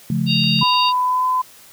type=chord; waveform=sine; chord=Db augmented; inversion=none; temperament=just; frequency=138.59 / 173.24 / 216.5 Hz; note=Db3 / F3 / A3; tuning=0 / -14 / -28 cents; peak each=-21 dBFS; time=0.1-0.63 s; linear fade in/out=2 ms
type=harmonic tone; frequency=930 Hz; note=A#5; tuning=4 cents flat; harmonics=3 / 4 / 5; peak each=-20 / -21 / -22 dBFS; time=0.26-0.93 s; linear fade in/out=50 ms
type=click train; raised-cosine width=0.3 ms; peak=-24 dBFS; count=4; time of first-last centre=0.44-0.887 s; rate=6.71 Hz
type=tone with pitch glide; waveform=sine; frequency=1000 to 1015.1 Hz; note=B5 to B5; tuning=+21 to +47 cents; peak=-15 dBFS; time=0.61-1.42 s; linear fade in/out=10 ms; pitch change=+26 cents; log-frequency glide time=1.03-1.25 s
effects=white hiss -45 dBFS RMS until 1.72 s + high-pass 60 Hz 12 dB/octave